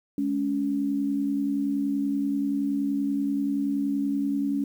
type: tone pair together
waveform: sine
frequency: 210.5 / 281 Hz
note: G#3 / C#4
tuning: +24 / +24 cents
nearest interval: perfect fourth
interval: 500 cents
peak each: -30 / -24 dBFS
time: 0.18-4.64 s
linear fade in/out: 2 ms
effects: 9-bit